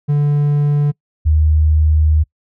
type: tone pair in turn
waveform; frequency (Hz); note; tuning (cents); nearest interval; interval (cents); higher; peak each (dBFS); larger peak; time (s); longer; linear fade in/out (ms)
triangle / sine; 145.9 / 77.29; D3 / D#2; -11 / -11; major seventh; 1100; first; -9 / -9; neither; 0.08-0.92 / 1.25-2.24; second; 20
effects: noise-tail reverb RT60 0.1 s tail -25 dB re dry